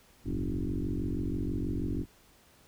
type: tone with frequency modulation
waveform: sine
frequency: 122.5 Hz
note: B2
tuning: 14 cents flat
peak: -29 dBFS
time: 0.24-2.06 s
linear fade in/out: 50 ms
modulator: 46.2 Hz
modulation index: 4.7
effects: pink hiss -61 dBFS RMS until 2.67 s